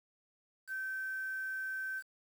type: tone with quantisation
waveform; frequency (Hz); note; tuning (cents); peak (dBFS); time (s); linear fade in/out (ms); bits
sine; 1545; G6; -26; -36; 0.67-2.03; 50; 9
effects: none